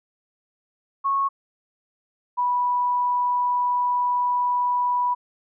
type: tone pair in turn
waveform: sine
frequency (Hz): 1100 / 982.2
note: C#6 / B5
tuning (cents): -14 / -10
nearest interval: major second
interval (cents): 196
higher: first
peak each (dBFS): -19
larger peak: neither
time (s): 1.04-1.29 / 2.37-5.15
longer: second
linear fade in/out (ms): 20
effects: none